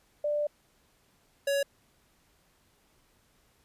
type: tone pair in turn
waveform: sine / square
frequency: 591 / 560.2 Hz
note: D5 / C#5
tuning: +11 / +18 cents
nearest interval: minor second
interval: 93 cents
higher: first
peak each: -26 dBFS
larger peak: neither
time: 0.24-0.47 / 1.47-1.63 s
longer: first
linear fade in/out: 5 ms
effects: pink hiss -67 dBFS RMS until 3.64 s + resampled to 32000 Hz

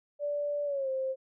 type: tone with pitch glide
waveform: sine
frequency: 582 to 527.6 Hz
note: D5 to C5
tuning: -16 to +14 cents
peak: -29 dBFS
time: 0.19-1.16 s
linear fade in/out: 50 ms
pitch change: -170 cents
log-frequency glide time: 0.65-0.89 s
effects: none

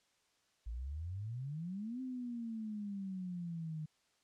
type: exponential two-way sweep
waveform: sine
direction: up then down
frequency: 53.5 to 261.6 to 152.6 Hz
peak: -39 dBFS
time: 0.66-3.86 s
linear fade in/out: 10 ms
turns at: 2.01 s
effects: white hiss -75 dBFS RMS until 4.23 s + low-pass 7000 Hz 12 dB/octave

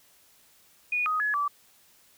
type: tone with pitch steps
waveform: sine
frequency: 2458 / 1251 / 1696 / 1158 Hz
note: D#7 / D#6 / G#6 / D6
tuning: -22 / +9 / +36 / -25 cents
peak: -24 dBFS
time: 0.92-1.48 s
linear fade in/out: 5 ms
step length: 140 ms
effects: white hiss -60 dBFS RMS until 2.17 s

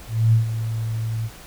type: tone with ADSR envelope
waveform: sine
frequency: 112.4 Hz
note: A2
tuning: 37 cents sharp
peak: -11 dBFS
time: 0.07-1.3 s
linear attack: 260 ms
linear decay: 120 ms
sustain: -11 dB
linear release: 49 ms
effects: added 50 Hz sine -46 dBFS peak until 1.46 s + pink hiss -43 dBFS RMS until 1.46 s

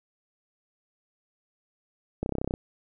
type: clicks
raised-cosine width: 2 ms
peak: -15 dBFS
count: 11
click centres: 2.23 / 2.261 / 2.293 / 2.323 / 2.353 / 2.384 / 2.415 / 2.445 / 2.476 / 2.509 / 2.539 s
effects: none

